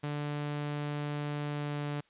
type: tone with pitch glide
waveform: sawtooth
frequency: 146.83 to 145.98 Hz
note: D3 to D3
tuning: 0 to -10 cents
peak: -29 dBFS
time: 0.03-2.01 s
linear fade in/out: 10 ms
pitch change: -10 cents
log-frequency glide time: 1.47-1.89 s
effects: white hiss -67 dBFS RMS until 2.09 s + resampled to 8000 Hz